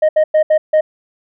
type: tone bursts at uneven times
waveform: sine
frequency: 620 Hz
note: D#5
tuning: 6 cents flat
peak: -5 dBFS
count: 5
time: 0.02-0.09 / 0.16-0.24 / 0.34-0.43 / 0.5-0.58 / 0.73-0.81 s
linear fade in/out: 10 ms
effects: tanh soft clip ceiling -7 dBFS